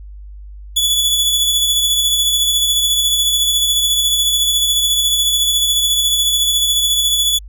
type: tone with tremolo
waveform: sawtooth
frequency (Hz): 3427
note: A7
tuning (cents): -46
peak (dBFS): -8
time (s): 0.76-7.39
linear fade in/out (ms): 10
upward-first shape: sine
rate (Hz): 14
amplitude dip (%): 35
effects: added 50 Hz sine -31 dBFS peak until 7.48 s